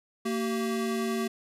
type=tone pair together; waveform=square; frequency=228.2 / 383.8 Hz; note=A#3 / G4; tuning=-37 / -37 cents; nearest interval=major sixth; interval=900 cents; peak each=-30 / -32 dBFS; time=0.25-1.28 s; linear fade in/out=10 ms; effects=resampled to 32000 Hz